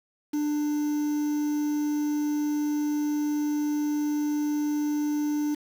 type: tone with quantisation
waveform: triangle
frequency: 296.9 Hz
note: D4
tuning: 19 cents sharp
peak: -22 dBFS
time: 0.33-5.55 s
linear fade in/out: 10 ms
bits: 7
effects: none